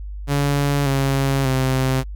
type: tone with pitch steps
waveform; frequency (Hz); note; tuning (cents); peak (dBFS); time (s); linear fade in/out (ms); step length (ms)
sawtooth; 142.1 / 136.55 / 131.21; C#3 / C#3 / C3; +43 / -26 / +5; -13; 0.27-2.04; 50; 590
effects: added 50 Hz sine -28 dBFS peak until 2.15 s